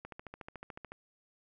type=click train; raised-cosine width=0.5 ms; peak=-29 dBFS; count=13; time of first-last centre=0.05-0.92 s; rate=13.8 Hz; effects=none